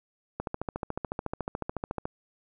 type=click train; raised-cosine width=1 ms; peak=-17 dBFS; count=24; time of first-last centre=0.4-2.055 s; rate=13.9 Hz; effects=none